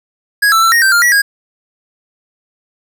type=tone with pitch steps; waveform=square; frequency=1659 / 1326 / 1341 / 1863 / 1562 / 1402 / 1932 / 1636 Hz; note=G#6 / E6 / E6 / A#6 / G6 / F6 / B6 / G#6; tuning=-2 / +10 / +29 / -2 / -7 / +6 / -39 / -26 cents; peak=-8 dBFS; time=0.42-1.22 s; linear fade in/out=10 ms; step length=100 ms; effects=none